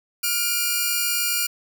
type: tone pair together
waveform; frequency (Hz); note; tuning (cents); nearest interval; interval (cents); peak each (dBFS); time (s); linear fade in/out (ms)
5% pulse; 1417.5 / 2382; F6 / D7; +25 / +24; major sixth; 899; -13; 0.23-1.47; 10
effects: none